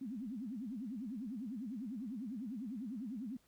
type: tone with vibrato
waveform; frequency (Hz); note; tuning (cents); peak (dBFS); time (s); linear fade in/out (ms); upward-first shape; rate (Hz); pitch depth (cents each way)
sine; 233.1; A#3; 0; -40; 0.01-3.37; 5; sine; 10; 290
effects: pink hiss -72 dBFS RMS until 3.47 s